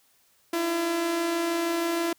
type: tone pair together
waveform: sawtooth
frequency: 311.1 / 337.4 Hz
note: D#4 / E4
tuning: 0 / +40 cents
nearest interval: minor second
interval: 140 cents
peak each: -33 / -21 dBFS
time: 0.53-2.13 s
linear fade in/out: 5 ms
effects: white hiss -64 dBFS RMS until 2.18 s